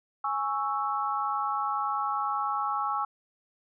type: chord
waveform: sine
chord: C# minor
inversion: second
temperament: equal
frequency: 830.6 / 1108.7 / 1318.5 Hz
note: G#5 / C#6 / E6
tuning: 0 / 0 / 0 cents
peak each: -31 dBFS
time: 0.24-3.05 s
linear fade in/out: 5 ms
effects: none